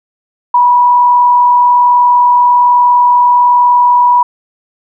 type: tone with frequency modulation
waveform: sine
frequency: 976 Hz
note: B5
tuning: 21 cents flat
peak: -4 dBFS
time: 0.54-4.23 s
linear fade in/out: 5 ms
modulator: 41.2 Hz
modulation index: 0.37
effects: none